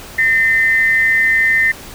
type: tone pair together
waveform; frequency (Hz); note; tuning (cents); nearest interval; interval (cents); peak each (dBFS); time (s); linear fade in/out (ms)
sine; 1820 / 2053; A#6 / C7; -42 / -33; major second; 209; -12 / -14; 0.18-1.72; 10
effects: pink hiss -34 dBFS RMS until 1.94 s